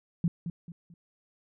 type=tone with echo; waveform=sine; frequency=170 Hz; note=F3; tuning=46 cents flat; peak=-22 dBFS; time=0.24-0.28 s; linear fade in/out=2 ms; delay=220 ms; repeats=3; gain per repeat=-9 dB; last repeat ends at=0.94 s; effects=none